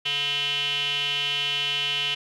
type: tone with band-pass filter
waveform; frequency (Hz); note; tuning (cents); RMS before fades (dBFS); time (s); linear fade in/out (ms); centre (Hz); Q
square; 143.2; D3; -43; -26; 0.05-2.15; 10; 3000; 8.9
effects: none